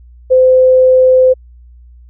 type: tone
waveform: sine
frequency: 514 Hz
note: C5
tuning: 31 cents flat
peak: -4 dBFS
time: 0.3-1.34 s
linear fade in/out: 20 ms
effects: added 60 Hz sine -36 dBFS peak until 2.09 s